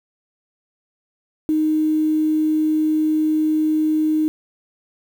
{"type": "tone", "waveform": "sine", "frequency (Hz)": 310, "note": "D#4", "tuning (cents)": -6, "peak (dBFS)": -15, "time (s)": [1.49, 4.28], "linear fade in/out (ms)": 0, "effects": ["7-bit"]}